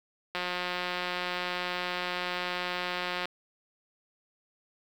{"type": "click train", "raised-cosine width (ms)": 0.3, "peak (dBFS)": -16, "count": 521, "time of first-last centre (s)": [0.35, 3.255], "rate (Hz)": 179, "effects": ["high-pass 200 Hz 12 dB/octave", "8-bit"]}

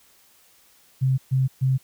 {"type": "tone bursts", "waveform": "sine", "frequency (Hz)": 131.7, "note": "C3", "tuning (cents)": 12, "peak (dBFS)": -17, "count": 3, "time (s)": [1.01, 1.78], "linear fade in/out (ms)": 20, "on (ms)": 170, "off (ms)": 130, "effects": ["white hiss -57 dBFS RMS until 1.83 s"]}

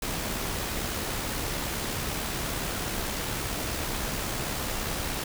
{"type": "noise with amplitude modulation", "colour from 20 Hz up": "pink", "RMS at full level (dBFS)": -30, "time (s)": [0.02, 5.24], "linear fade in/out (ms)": 5, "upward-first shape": "sine", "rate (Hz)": 69.3, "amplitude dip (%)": 30, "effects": []}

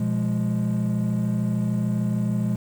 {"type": "chord", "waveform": "triangle", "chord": "F diminished", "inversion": "second", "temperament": "equal with one note detuned", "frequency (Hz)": [121, 174.61, 207.7], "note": ["Cb3", "F3", "Ab3"], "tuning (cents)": [-35, 0, 0], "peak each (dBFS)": [-23, -25, -22], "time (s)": [0, 2.56], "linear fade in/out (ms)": 5, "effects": ["tanh soft clip ceiling -11 dBFS", "8-bit"]}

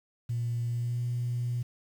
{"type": "tone with pitch glide", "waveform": "sine", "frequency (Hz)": [118.3, 121.21], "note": ["A#2", "B2"], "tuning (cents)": [26, -32], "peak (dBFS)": -27, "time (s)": [0.29, 1.63], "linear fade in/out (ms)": 10, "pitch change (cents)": 42, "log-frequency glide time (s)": [0.64, 1.04], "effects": ["tanh soft clip ceiling -24 dBFS", "9-bit"]}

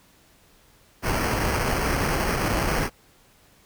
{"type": "noise with sample-and-hold", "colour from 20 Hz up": "pink", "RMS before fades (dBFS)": -24, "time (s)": [1.02, 2.9], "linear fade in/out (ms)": 50, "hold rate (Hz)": 3675, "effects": ["pink hiss -57 dBFS RMS until 3.65 s"]}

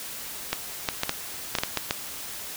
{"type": "clicks", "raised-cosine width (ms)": 0.2, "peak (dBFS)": -6, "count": 9, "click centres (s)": [0.53, 0.888, 1.034, 1.094, 1.552, 1.586, 1.635, 1.773, 1.909], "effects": ["white hiss -37 dBFS RMS until 2.56 s"]}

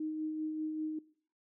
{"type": "tone with tremolo", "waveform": "sine", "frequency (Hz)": 311.1, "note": "D#4", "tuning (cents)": 0, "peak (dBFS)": -33, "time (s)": [0, 0.99], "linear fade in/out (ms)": 5, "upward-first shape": "sine", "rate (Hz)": 5.1, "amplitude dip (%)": 35, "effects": ["noise-tail reverb RT60 0.5 s tail -20 dB re dry"]}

